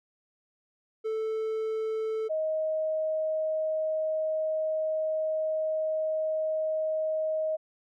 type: tone pair in turn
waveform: triangle / sine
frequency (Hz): 439.9 / 628.1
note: A4 / D#5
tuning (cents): 0 / +16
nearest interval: tritone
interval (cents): 616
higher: second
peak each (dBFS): -26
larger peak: neither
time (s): 1.04-2.29 / 2.29-7.57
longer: second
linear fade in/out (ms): 20
effects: none